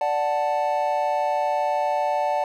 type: chord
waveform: triangle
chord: D major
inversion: none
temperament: equal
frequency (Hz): 587.3 / 740 / 880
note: D5 / F#5 / A5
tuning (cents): 0 / 0 / 0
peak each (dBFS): -23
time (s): 0.01-2.44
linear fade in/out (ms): 2
effects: none